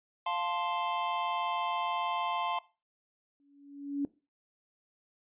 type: chord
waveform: square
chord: F major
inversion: none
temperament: equal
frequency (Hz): 698.5 / 880 / 1046.5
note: F5 / A5 / C6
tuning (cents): 0 / 0 / 0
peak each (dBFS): -37 / -36 / -34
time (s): 0.26-2.59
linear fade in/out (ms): 5
type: tone with exponential growth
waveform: sine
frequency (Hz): 283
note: C#4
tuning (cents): +36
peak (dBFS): -26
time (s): 3.4-4.05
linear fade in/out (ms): 1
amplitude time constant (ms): 140
effects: noise-tail reverb RT60 0.3 s tail -19 dB re dry + resampled to 8000 Hz